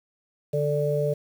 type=harmonic tone; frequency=146.83 Hz; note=D3; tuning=in tune; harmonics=1 / 3 / 4; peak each=-26 / -26 / -26 dBFS; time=0.53-1.14 s; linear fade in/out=10 ms; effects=8-bit